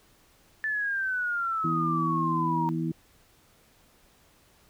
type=exponential sweep; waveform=sine; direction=down; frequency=1760 to 932.3 Hz; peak=-26 dBFS; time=0.64-2.69 s; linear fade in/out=0 ms
type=harmonic tone; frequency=81.2 Hz; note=E2; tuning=26 cents flat; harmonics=2 / 3 / 4; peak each=-29 / -34 / -31 dBFS; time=1.64-2.92 s; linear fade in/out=5 ms
effects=pink hiss -61 dBFS RMS until 4.69 s